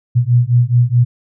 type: beating tone pair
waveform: sine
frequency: 119.2 / 123.9 Hz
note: A#2 / B2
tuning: +39 / +6 cents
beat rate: 4.7 Hz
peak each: -12 dBFS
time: 0.15-1.05 s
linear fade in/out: 20 ms
effects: none